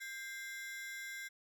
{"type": "ring-modulated tone", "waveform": "40% pulse", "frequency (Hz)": 1840, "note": "A#6", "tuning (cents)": -23, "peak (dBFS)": -39, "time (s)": [0, 1.29], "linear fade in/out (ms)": 20, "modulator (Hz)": 250, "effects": []}